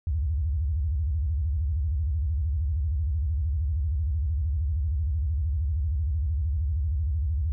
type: tone with vibrato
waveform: sine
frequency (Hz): 74.1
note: D2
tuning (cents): +16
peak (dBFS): -23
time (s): 0.07-7.52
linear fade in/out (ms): 0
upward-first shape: square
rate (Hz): 13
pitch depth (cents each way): 220
effects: none